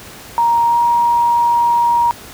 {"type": "tone with pitch glide", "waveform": "sine", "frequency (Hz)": [937, 946.2], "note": ["A#5", "A#5"], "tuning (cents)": [9, 26], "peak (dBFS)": -10, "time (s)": [0.38, 2.11], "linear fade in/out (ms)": 0, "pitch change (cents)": 17, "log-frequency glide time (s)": [0.67, 0.79], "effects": ["pink hiss -35 dBFS RMS until 2.33 s", "high-pass 60 Hz 12 dB/octave"]}